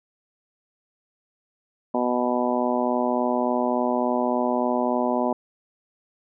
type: harmonic tone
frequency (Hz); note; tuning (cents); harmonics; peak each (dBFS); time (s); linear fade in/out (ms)
123.47; B2; 0; 2 / 3 / 4 / 5 / 6 / 7 / 8; -25 / -29 / -31 / -26 / -30 / -30 / -30; 1.94-5.33; 5
effects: none